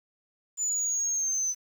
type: linear sweep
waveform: sine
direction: down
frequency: 7040 to 6050 Hz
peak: -24 dBFS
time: 0.57-1.55 s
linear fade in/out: 50 ms
effects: tanh soft clip ceiling -23 dBFS + 9-bit